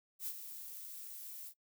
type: noise with ADSR envelope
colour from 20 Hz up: violet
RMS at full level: -39 dBFS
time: 0.19-1.54 s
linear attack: 79 ms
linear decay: 59 ms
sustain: -9 dB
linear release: 70 ms
effects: noise-tail reverb RT60 0.1 s tail -20 dB re dry